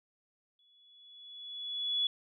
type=tone with exponential growth; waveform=sine; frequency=3404 Hz; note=G#7; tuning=42 cents sharp; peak=-26 dBFS; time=0.59-2.07 s; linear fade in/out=2 ms; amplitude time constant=320 ms; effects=none